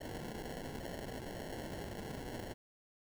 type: noise with sample-and-hold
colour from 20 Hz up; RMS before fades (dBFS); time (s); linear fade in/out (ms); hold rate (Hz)
blue; -44; 0-2.54; 20; 1225
effects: none